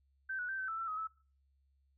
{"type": "tone with pitch steps", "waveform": "sine", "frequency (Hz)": [1551, 1470, 1560, 1534, 1322, 1341, 1265, 1307], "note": ["G6", "F#6", "G6", "G6", "E6", "E6", "D#6", "E6"], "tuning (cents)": [-19, -12, -9, -38, 5, 29, 28, -15], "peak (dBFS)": -36, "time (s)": [0.29, 1.074], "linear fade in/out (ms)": 10, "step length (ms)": 98, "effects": ["noise-tail reverb RT60 0.4 s tail -19 dB re dry", "added 68 Hz sine -70 dBFS peak until 1.97 s"]}